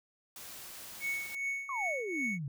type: noise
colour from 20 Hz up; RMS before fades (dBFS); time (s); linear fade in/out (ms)
white; -47; 0.36-1.35; 2
type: tone with tremolo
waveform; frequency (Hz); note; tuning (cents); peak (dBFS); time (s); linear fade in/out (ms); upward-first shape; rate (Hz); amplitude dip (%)
triangle; 2217; C#7; 0; -29; 1-2.39; 50; triangle; 2.6; 80
type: exponential sweep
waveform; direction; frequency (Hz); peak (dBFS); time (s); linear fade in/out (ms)
sine; down; 1151 to 130.81; -35; 1.69-2.48; 2
effects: none